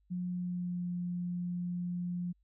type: tone with pitch glide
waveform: sine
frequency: 179.2 to 176.63 Hz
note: F3 to F3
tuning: +45 to +20 cents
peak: -33 dBFS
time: 0.1-2.33 s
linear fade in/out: 20 ms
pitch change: -25 cents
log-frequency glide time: 0.26-0.88 s
effects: added 50 Hz sine -68 dBFS peak until 2.43 s